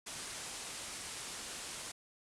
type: low-pass noise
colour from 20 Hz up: white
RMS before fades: -45 dBFS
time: 0.06-1.92 s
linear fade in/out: 10 ms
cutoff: 10000 Hz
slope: 48 dB/octave
effects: none